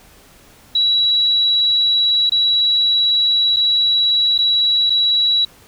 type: tone with dropouts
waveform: sine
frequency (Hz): 3906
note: B7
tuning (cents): -20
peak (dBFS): -12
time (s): 0.75-5.45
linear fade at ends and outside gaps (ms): 5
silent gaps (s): 2.296-2.319 / 3.563-3.567 / 4.38-4.387 / 4.898-4.902
effects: pink hiss -47 dBFS RMS until 5.67 s